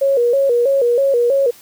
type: tone with vibrato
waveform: sine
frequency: 513 Hz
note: C5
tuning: 34 cents flat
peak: -11 dBFS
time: 0.01-1.51 s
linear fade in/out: 10 ms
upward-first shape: square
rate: 3.1 Hz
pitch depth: 120 cents each way
effects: white hiss -44 dBFS RMS until 1.61 s